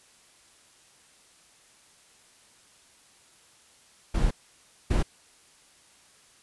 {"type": "noise bursts at uneven times", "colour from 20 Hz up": "brown", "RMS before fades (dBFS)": -23, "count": 2, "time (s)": [[4.14, 4.31], [4.9, 5.03]], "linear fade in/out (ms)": 10, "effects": ["white hiss -58 dBFS RMS until 6.42 s", "resampled to 24000 Hz"]}